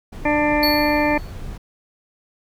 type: noise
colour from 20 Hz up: brown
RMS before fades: -32 dBFS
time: 0.12-1.58 s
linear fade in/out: 10 ms
type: harmonic tone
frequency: 296.9 Hz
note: D4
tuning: 19 cents sharp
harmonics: 1 / 2 / 3 / 4 / 6 / 7 / 8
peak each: -20 / -21 / -22 / -33 / -26 / -28 / -26 dBFS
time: 0.25-1.18 s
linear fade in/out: 5 ms
type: tone with exponential decay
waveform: square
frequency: 4422 Hz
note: C#8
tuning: 5 cents flat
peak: -17 dBFS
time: 0.63-1.32 s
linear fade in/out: 1 ms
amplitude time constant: 150 ms
effects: none